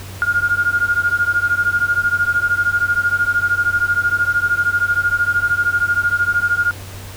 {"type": "beating tone pair", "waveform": "sine", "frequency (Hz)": [1414, 1427], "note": ["F6", "F6"], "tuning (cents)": [21, 37], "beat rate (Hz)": 13, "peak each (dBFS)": -17, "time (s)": [0.22, 6.71], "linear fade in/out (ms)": 0, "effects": ["added 95 Hz sine -32 dBFS peak until 7.16 s", "pink hiss -36 dBFS RMS until 7.16 s"]}